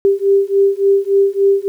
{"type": "beating tone pair", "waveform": "sine", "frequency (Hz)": [393.4, 396.9], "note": ["G4", "G4"], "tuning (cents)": [6, 22], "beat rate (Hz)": 3.5, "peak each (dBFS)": -13, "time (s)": [0.05, 1.68], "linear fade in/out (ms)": 0, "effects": ["8-bit"]}